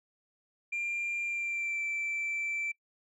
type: tone with pitch glide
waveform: sine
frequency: 2387 to 2334 Hz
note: D7 to D7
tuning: +28 to -11 cents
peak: -29 dBFS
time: 0.72-2.72 s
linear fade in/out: 10 ms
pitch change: -39 cents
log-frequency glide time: 1.24-1.83 s
effects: noise-tail reverb RT60 0.1 s tail -26 dB re dry + tanh soft clip ceiling -29 dBFS